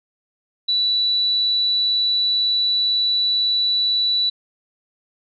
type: tone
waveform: sine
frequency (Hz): 3951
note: B7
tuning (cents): 0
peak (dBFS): -16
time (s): 0.68-4.3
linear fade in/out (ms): 10
effects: none